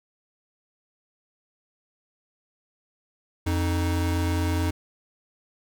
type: tone pair together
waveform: square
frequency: 87.3 / 311.1 Hz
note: F2 / D#4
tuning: 0 / 0 cents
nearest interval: octave + minor seventh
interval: 2200 cents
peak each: -24 / -30 dBFS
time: 3.46-4.71 s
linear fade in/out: 10 ms
effects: none